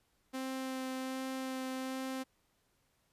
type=tone with vibrato; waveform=sawtooth; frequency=261.6 Hz; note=C4; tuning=in tune; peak=-33 dBFS; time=0.33-2.24 s; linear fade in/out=20 ms; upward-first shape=sine; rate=1.3 Hz; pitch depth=9 cents each way; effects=pink hiss -75 dBFS RMS until 3.12 s + resampled to 32000 Hz